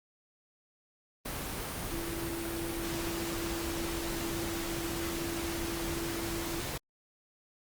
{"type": "tone in noise", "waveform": "sine", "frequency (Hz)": 336, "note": "E4", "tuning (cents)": 33, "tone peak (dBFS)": -36, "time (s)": [1.91, 6.61], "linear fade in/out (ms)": 10, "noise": "pink", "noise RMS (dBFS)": -37, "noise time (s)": [1.25, 6.78], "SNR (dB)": -2, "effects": ["Opus 32 kbps"]}